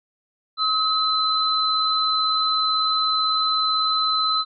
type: tone pair together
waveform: sine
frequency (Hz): 1277 / 4041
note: D#6 / B7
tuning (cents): +45 / +39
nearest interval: octave + minor sixth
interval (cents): 1994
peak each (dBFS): -21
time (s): 0.57-4.45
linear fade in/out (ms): 50
effects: none